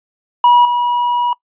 triangle tone with level steps, 968 Hz, B5, 35 cents flat, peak -4 / -11 dBFS, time 0.44-1.33 s, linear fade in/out 2 ms, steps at 0.65 s, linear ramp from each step 2 ms, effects noise-tail reverb RT60 0.1 s tail -22 dB re dry + resampled to 8000 Hz

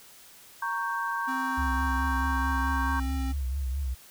sine chord, G diminished, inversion first, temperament equal, 932.3 / 1108.7 / 1568 Hz, Bb5 / Db6 / G6, 0 / 0 / 0 cents, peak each -32 dBFS, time 0.62-3 s, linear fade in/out 5 ms
square tone with pitch glide, 261.6 to 266.3 Hz, C4 to C4, 0 to +31 cents, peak -34 dBFS, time 1.27-3.33 s, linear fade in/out 20 ms, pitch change +31 cents, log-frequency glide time 1.78-2.93 s
sine tone with vibrato, 67 Hz, C2, 42 cents sharp, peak -27 dBFS, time 1.57-3.95 s, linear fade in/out 20 ms, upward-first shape triangle, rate 4.6 Hz, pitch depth 120 cents each way
effects white hiss -52 dBFS RMS until 4.1 s

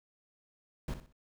brown noise with echo, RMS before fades -36 dBFS, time 0.88-0.94 s, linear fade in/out 2 ms, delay 62 ms, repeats 3, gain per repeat -10 dB, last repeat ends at 1.126 s, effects none

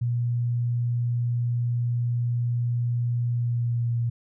sine tone with pitch glide, 120 to 118.01 Hz, B2 to A#2, -49 to +22 cents, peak -22 dBFS, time 0.01-4.1 s, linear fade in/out 10 ms, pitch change -29 cents, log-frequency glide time 3.32-3.97 s, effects none

